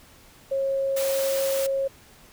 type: tone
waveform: sine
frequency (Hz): 543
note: C#5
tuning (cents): -36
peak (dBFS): -22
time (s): 0.51-1.88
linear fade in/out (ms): 10
type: high-pass noise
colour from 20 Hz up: white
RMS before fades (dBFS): -32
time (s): 0.96-1.67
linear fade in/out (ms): 10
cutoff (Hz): 250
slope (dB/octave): 48
effects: pink hiss -52 dBFS RMS until 2.32 s